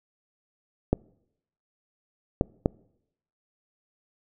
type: clicks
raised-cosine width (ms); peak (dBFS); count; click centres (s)
2; -7; 3; 0.93 / 2.411 / 2.659
effects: noise-tail reverb RT60 0.8 s tail -26 dB re dry